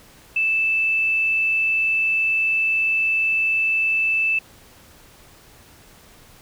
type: tone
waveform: sine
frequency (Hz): 2637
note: E7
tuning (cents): 0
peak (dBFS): -17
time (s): 0.36-4.39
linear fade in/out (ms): 5
effects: pink hiss -49 dBFS RMS until 6.41 s